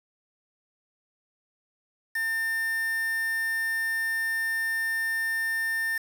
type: tone with quantisation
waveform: triangle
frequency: 1800 Hz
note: A6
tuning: 39 cents sharp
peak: -24 dBFS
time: 2.15-5.98 s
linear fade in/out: 5 ms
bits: 6
effects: none